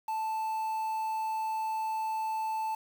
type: tone with quantisation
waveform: triangle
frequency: 880 Hz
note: A5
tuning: in tune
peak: -28 dBFS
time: 0.08-2.75 s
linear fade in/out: 5 ms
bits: 8
effects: none